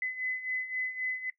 sine beating tone pair, 2018 / 2021.8 Hz, B6 / B6, +37 / +40 cents, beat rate 3.8 Hz, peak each -38 / -33 dBFS, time 0.02-1.3 s, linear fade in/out 2 ms, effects noise-tail reverb RT60 0.1 s tail -17 dB re dry

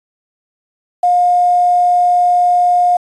sine tone with quantisation, 712 Hz, F5, 33 cents sharp, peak -8 dBFS, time 1.03-2.97 s, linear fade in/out 5 ms, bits 6, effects resampled to 22050 Hz

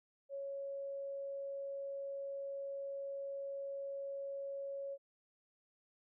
sine tone, 554 Hz, C#5, 1 cent flat, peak -40 dBFS, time 0.29-4.98 s, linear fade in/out 50 ms, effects none

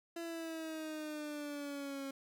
30% pulse exponential sweep, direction down, 338 to 271.8 Hz, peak -38 dBFS, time 0.16-2.11 s, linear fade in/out 5 ms, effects none

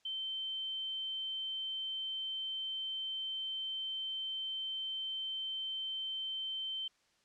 sine tone, 3100 Hz, G7, 20 cents flat, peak -36 dBFS, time 0.05-6.88 s, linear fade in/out 5 ms, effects white hiss -72 dBFS RMS until 7.24 s + low-pass 6000 Hz 12 dB/octave

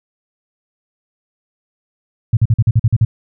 sine tone bursts, 112.3 Hz, A2, 36 cents sharp, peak -7 dBFS, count 9, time 2.33-3.05 s, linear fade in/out 5 ms, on 40 ms, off 45 ms, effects none

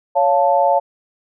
sine chord, Db augmented, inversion none, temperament equal with one note detuned, 559.2 / 698.5 / 880 Hz, Db5 / F5 / A5, +15 / 0 / 0 cents, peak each -16 dBFS, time 0.15-0.8 s, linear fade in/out 20 ms, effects none

